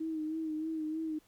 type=tone with vibrato; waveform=sine; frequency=315.2 Hz; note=D#4; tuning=23 cents sharp; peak=-33 dBFS; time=0-1.19 s; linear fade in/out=10 ms; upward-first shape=sine; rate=3.2 Hz; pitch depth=41 cents each way; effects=pink hiss -67 dBFS RMS until 1.27 s